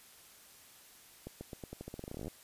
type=accelerating click train; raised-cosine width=2 ms; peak=-29 dBFS; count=21; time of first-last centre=1.27-2.28 s; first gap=140 ms; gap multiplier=0.87; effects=white hiss -58 dBFS RMS until 2.43 s + resampled to 32000 Hz